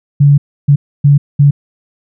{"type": "tone bursts at uneven times", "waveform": "sine", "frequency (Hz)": 142.9, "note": "D3", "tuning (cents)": -47, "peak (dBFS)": -3, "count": 4, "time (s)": [[0.2, 0.38], [0.68, 0.76], [1.04, 1.18], [1.39, 1.51]], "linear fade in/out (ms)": 10, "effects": []}